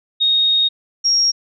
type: tone pair in turn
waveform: sine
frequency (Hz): 3729 / 5587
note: A#7 / F8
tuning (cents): 0 / 0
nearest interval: perfect fifth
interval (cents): 700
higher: second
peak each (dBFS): -12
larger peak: neither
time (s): 0.2-0.69 / 1.04-1.32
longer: first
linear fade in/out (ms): 20
effects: none